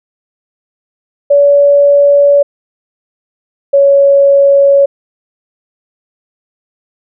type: tone pair in turn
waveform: sine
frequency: 570 / 558.6 Hz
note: C#5 / C#5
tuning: +48 / +13 cents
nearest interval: unison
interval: 35 cents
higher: first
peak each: -3 dBFS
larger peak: neither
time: 1.3-2.43 / 3.73-4.86 s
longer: neither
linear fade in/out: 10 ms
effects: none